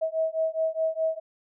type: beating tone pair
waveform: sine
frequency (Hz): 640 / 644.8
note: D#5 / E5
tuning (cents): +49 / -38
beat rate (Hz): 4.8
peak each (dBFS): -27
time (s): 0.01-1.2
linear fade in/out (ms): 20
effects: none